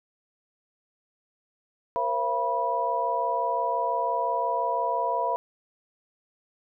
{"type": "tone cluster", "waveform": "sine", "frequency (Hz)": [467.2, 533, 680, 976], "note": ["A#4", "C5", "F5", "B5"], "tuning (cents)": [4, 32, -46, -21], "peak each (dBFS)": [-33, -32, -29, -26], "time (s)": [1.96, 5.36], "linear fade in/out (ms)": 0, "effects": []}